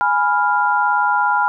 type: chord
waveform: sine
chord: F diminished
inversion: first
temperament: equal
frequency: 830.6 / 987.8 / 1396.9 Hz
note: Ab5 / Cb6 / F6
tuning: 0 / 0 / 0 cents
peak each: -18 dBFS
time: 0.01-1.48 s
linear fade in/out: 0 ms
effects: none